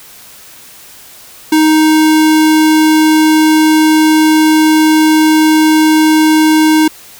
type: tone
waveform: square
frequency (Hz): 312.1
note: D#4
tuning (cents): +5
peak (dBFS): -6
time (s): 1.52-6.88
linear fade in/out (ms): 5
effects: white hiss -36 dBFS RMS until 7.19 s